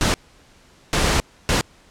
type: noise bursts at uneven times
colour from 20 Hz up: pink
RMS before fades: -18 dBFS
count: 3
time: 0.01-0.14 / 0.93-1.2 / 1.49-1.61 s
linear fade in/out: 0 ms
effects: pink hiss -52 dBFS RMS until 1.9 s + low-pass 8000 Hz 12 dB/octave